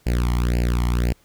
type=tone with flanger; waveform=sawtooth; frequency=59.9 Hz; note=A#1; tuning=48 cents sharp; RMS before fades=-20 dBFS; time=0.06-1.13 s; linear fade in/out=10 ms; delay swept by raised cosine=0.41 to 0.97 ms; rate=1.9 Hz; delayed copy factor=+0.9; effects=pink hiss -58 dBFS RMS until 1.24 s